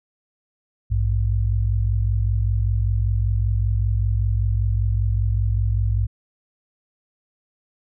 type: tone pair together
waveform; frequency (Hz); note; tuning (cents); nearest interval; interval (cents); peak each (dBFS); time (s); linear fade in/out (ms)
sine; 57.54 / 102.7; A#1 / G#2; -22 / -19; minor seventh; 1003; -20; 0.9-6.07; 20
effects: none